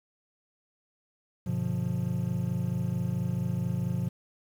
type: chord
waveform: triangle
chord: G dominant seventh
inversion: none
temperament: just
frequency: 98 / 122.5 / 147 / 176.4 Hz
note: G2 / B2 / D3 / F3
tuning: 0 / -14 / +2 / +18 cents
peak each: -34 / -29 / -35 / -29 dBFS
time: 1.46-4.09 s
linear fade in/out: 10 ms
effects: 9-bit